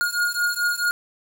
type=beating tone pair; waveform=square; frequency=1430 / 1434.6 Hz; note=F6 / F6; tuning=+41 / +46 cents; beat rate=4.6 Hz; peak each=-24 / -25 dBFS; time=0.01-0.91 s; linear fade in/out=0 ms; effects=8-bit